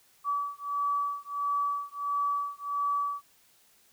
sine beating tone pair, 1146 / 1147.5 Hz, D6 / D6, -43 / -40 cents, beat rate 1.5 Hz, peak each -31 dBFS, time 0.24-3.22 s, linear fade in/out 50 ms, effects white hiss -63 dBFS RMS until 3.92 s

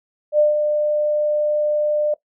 sine tone with ADSR envelope, 599 Hz, D5, 34 cents sharp, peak -10 dBFS, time 0.32-2.14 s, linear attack 70 ms, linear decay 150 ms, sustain -6 dB, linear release 4 ms, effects noise-tail reverb RT60 0.1 s tail -19 dB re dry

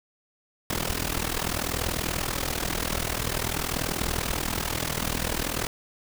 pink noise with amplitude modulation, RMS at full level -25 dBFS, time 0.7-5.67 s, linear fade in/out 2 ms, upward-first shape sine, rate 40.5 Hz, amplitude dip 85%, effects none

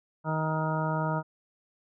harmonic tone, 157.3 Hz, D#3, 19 cents sharp, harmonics 1 / 2 / 3 / 4 / 5 / 6 / 8 / 9, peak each -29 / -38 / -40 / -34 / -41 / -33 / -37 / -39 dBFS, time 0.24-1.23 s, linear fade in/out 50 ms, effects none

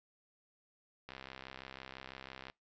click train, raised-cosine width 0.3 ms, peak -30 dBFS, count 94, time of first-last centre 1.09-2.499 s, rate 66 Hz, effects noise-tail reverb RT60 0.2 s tail -25 dB re dry + resampled to 16000 Hz

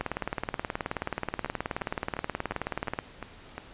two click trains, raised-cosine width 0.5 ms, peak -14 / -20 dBFS, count 57 / 7, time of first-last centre 0.01-2.989 / 1.46-3.58 s, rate 18.8 / 2.83 Hz, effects pink hiss -50 dBFS RMS until 3.73 s + resampled to 8000 Hz

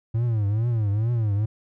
triangle tone with vibrato, 110 Hz, A2, in tune, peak -18 dBFS, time 0.14-1.46 s, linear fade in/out 10 ms, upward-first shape triangle, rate 2.3 Hz, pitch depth 190 cents each way, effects none

